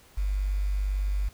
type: tone with quantisation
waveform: sine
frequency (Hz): 49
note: G1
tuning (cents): 0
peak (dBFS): -24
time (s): 0.17-1.29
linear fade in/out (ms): 10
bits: 8
effects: pink hiss -56 dBFS RMS until 1.33 s